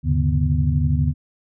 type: tone cluster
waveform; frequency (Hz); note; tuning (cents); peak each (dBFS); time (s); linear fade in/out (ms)
sine; 77.8 / 100.7 / 135.1 / 147.3 / 243.2; D#2 / G2 / C#3 / D3 / B3; 0 / +47 / -44 / +6 / -26; -20 / -26 / -24 / -20 / -27; 0.03-1.14; 50
effects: none